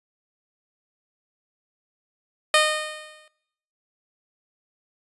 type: tone with exponential decay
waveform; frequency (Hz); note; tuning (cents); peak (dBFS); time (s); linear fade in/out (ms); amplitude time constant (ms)
10% pulse; 614; D#5; -23; -5; 2.54-3.28; 2; 160
effects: noise-tail reverb RT60 0.7 s tail -17 dB re dry + resampled to 24000 Hz